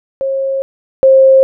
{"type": "tone pair in turn", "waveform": "sine", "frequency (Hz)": [540, 532.3], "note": ["C#5", "C5"], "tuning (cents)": [-45, 30], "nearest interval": "unison", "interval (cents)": 25, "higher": "first", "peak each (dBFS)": [-13, -3], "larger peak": "second", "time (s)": [[0.21, 0.62], [1.03, 1.43]], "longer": "first", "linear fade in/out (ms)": 0, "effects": []}